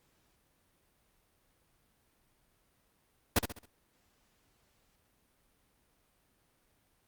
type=noise with echo; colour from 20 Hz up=pink; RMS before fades=-25 dBFS; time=3.36-3.39 s; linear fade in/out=5 ms; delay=67 ms; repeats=4; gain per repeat=-8 dB; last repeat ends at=3.658 s; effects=pink hiss -72 dBFS RMS until 7.07 s + Opus 48 kbps